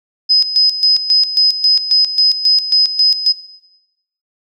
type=tone with tremolo; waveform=sine; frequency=5040 Hz; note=D#8; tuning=21 cents sharp; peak=-7 dBFS; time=0.29-3.33 s; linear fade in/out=20 ms; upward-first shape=square; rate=3.7 Hz; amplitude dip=70%; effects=noise-tail reverb RT60 0.9 s tail -17 dB re dry